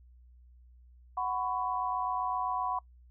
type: chord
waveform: sine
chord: F# suspended fourth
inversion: none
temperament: equal with one note detuned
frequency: 740 / 1001 / 1108.7 Hz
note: F#5 / B5 / C#6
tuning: 0 / +23 / 0 cents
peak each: -34 / -33 / -36 dBFS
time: 1.17-2.79 s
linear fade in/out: 5 ms
effects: noise-tail reverb RT60 0.1 s tail -23 dB re dry + added 61 Hz sine -54 dBFS peak until 3.1 s